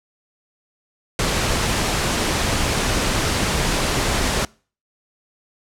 pink noise, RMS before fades -20 dBFS, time 1.19-4.45 s, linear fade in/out 2 ms, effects noise-tail reverb RT60 0.4 s tail -25 dB re dry + low-pass 9000 Hz 12 dB/octave

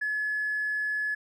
triangle tone with tanh clipping, 1707 Hz, G#6, 47 cents sharp, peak -26 dBFS, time 0.01-1.15 s, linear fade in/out 10 ms, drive 1 dB, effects none

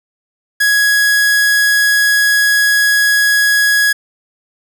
45% pulse tone, 1668 Hz, G#6, 7 cents sharp, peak -9 dBFS, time 0.6-3.93 s, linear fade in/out 10 ms, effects none

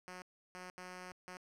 5% pulse tone bursts at uneven times, 182.1 Hz, F#3, 27 cents flat, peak -36 dBFS, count 4, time 0.08-0.22 / 0.55-0.7 / 0.78-1.12 / 1.28-1.37 s, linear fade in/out 0 ms, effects low-pass 9000 Hz 12 dB/octave + 12-bit

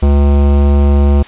sine tone with hard clipping, 71 Hz, C#2, 42 cents sharp, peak -8 dBFS, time 0.02-1.23 s, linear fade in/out 10 ms, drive 18 dB, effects white hiss -35 dBFS RMS until 1.27 s + resampled to 8000 Hz

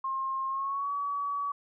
sine tone with pitch glide, 1067 to 1137 Hz, C6 to C#6, +34 to +44 cents, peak -29 dBFS, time 0.04-1.52 s, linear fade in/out 5 ms, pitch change +110 cents, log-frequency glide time 0.48-0.92 s, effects none

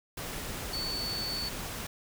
sine tone in noise, 4472 Hz, C#8, 14 cents sharp, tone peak -33 dBFS, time 0.73-1.49 s, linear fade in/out 5 ms, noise pink, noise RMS -38 dBFS, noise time 0.17-1.87 s, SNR +2 dB, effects none

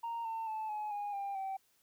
sine tone with pitch steps, 928 / 900 / 872.9 / 846.6 / 821 / 796.3 / 772.3 Hz, A#5 / A5 / A5 / G#5 / G#5 / G5 / G5, -8 / +39 / -14 / +33 / -20 / +27 / -26 cents, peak -34 dBFS, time 0.03-1.57 s, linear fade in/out 10 ms, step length 220 ms, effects tanh soft clip ceiling -34 dBFS + white hiss -72 dBFS RMS until 1.82 s

